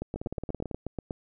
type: two click trains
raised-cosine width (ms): 2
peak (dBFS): -21 / -19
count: 11 / 10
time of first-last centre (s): 0.16-0.712 / 0.02-1.108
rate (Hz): 18.1 / 8.27
effects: none